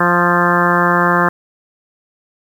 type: harmonic tone with a mistuned harmonic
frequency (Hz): 175.2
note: F3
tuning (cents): +6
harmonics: 1 / 2 / 3 / 4 / 5 / 6 / 7 / 8 / 9 / 10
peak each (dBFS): -18 / -20 / -21 / -22 / -22 / -17 / -19 / -21 / -19 / -21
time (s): 0-1.29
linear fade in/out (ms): 5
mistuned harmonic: 8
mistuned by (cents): -30
effects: 7-bit